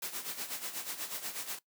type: noise with tremolo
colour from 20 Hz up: white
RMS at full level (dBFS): -37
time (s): 0.02-1.59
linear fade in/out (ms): 5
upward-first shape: sine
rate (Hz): 8.2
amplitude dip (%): 70
effects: noise-tail reverb RT60 0.1 s tail -18 dB re dry + high-pass 200 Hz 12 dB/octave